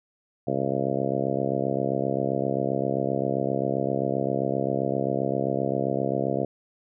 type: harmonic tone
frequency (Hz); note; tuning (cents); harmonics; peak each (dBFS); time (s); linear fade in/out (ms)
67.6; C#2; -43; 2 / 3 / 4 / 5 / 6 / 7 / 8 / 9 / 10; -32 / -32 / -32 / -32 / -32 / -32 / -32 / -32 / -32; 0.47-6.45; 5
effects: none